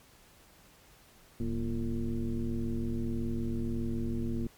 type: tone with frequency modulation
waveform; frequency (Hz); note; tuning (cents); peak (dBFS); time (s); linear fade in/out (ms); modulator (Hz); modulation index
sine; 127.8; C3; -40; -29; 1.4-4.47; 2; 107; 1.8
effects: pink hiss -59 dBFS RMS until 4.57 s + MP3 96 kbps